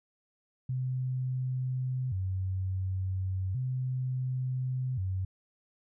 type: tone with vibrato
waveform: sine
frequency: 110 Hz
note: A2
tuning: in tune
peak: -29 dBFS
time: 0.69-5.25 s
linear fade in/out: 5 ms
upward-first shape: square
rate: 0.35 Hz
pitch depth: 270 cents each way
effects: none